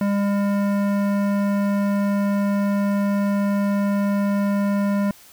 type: tone with hard clipping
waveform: sine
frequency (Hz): 201.3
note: G3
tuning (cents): +46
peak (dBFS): -20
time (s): 0.01-5.11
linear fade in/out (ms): 2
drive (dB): 15
effects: white hiss -48 dBFS RMS until 5.32 s